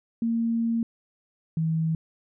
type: tone pair in turn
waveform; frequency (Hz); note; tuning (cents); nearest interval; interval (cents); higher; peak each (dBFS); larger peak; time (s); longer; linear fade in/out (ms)
sine; 230 / 161.09; A#3 / E3; -23 / -40; tritone; 617; first; -22; neither; 0.22-0.83 / 1.57-1.95; first; 2
effects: none